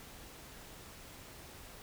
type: silence
effects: pink hiss -52 dBFS RMS until 1.82 s